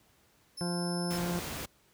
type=tone; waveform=30% pulse; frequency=5274 Hz; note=E8; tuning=in tune; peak=-35 dBFS; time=0.57-1.18 s; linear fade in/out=10 ms
type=harmonic tone; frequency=174.61 Hz; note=F3; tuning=in tune; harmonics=1 / 2 / 3 / 4 / 5 / 6 / 8 / 9; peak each=-32 / -38 / -42 / -44 / -46 / -48 / -50 / -51 dBFS; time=0.61-1.39 s; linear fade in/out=0 ms
type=noise; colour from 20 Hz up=pink; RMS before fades=-38 dBFS; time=1.1-1.66 s; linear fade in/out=10 ms
effects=pink hiss -66 dBFS RMS until 1.93 s + high-pass 60 Hz 12 dB/octave